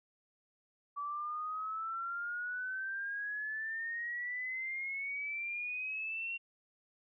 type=exponential sweep; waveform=sine; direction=up; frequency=1146 to 2754 Hz; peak=-36 dBFS; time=0.96-6.38 s; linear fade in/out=20 ms; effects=none